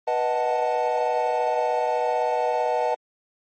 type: chord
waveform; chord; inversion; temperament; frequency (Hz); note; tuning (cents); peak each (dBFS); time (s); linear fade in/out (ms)
triangle; B dominant seventh; none; equal with one note detuned; 489.6 / 622.3 / 740 / 880; B4 / D#5 / F#5 / A5; -15 / 0 / 0 / 0; -24; 0.07-2.95; 10
effects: tanh soft clip ceiling -8 dBFS + MP3 32 kbps